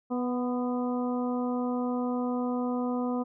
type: harmonic tone with a mistuned harmonic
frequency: 246.9 Hz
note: B3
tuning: in tune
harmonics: 1 / 2 / 3 / 4 / 5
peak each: -28 / -34 / -38 / -40 / -42 dBFS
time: 0.1-3.24 s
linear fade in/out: 20 ms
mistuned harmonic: 4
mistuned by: +28 cents
effects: none